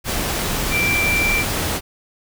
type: tone in noise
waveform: sine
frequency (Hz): 2349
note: D7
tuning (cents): 0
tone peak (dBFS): -17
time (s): 0.7-1.45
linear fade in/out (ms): 50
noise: pink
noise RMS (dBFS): -22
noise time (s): 0.04-1.81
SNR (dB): +2
effects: none